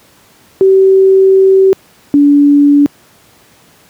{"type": "tone pair in turn", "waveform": "sine", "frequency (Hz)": [383.6, 287.4], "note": ["G4", "D4"], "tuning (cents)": [-37, -37], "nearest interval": "perfect fourth", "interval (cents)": 500, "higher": "first", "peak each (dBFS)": -3, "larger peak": "neither", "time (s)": [[0.61, 1.73], [2.14, 2.86]], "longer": "first", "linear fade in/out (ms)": 0, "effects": ["pink hiss -45 dBFS RMS until 3.89 s", "high-pass 100 Hz 12 dB/octave"]}